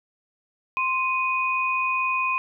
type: tone pair together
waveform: sine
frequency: 1046.5 / 2489 Hz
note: C6 / D#7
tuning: 0 / 0 cents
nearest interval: octave + minor third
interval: 1500 cents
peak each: -24 dBFS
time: 0.77-2.38 s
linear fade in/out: 0 ms
effects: none